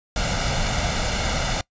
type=noise with comb filter; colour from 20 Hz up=pink; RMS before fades=-23 dBFS; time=0.16-1.61 s; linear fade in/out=2 ms; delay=1.4 ms; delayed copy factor=+0.6; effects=noise-tail reverb RT60 0.1 s tail -23 dB re dry + resampled to 16000 Hz